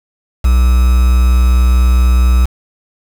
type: tone with quantisation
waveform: triangle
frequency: 62.2 Hz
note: B1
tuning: 13 cents sharp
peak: -4 dBFS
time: 0.44-2.46 s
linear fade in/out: 10 ms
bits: 4
effects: none